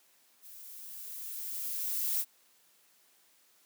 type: noise with level ramp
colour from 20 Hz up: violet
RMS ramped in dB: -51 to -30 dBFS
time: 0.41-2.25 s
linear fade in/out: 50 ms
effects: white hiss -66 dBFS RMS until 3.65 s + high-pass 200 Hz 12 dB/octave